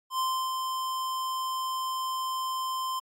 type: tone with ADSR envelope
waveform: square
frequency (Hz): 1040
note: C6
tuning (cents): -11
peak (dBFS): -26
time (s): 0.1-3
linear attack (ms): 89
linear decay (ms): 320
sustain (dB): -4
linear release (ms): 14
effects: AAC 64 kbps